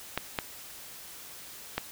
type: clicks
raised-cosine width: 0.3 ms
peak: -12 dBFS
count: 3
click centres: 0.176 / 0.388 / 1.78 s
effects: white hiss -46 dBFS RMS until 1.91 s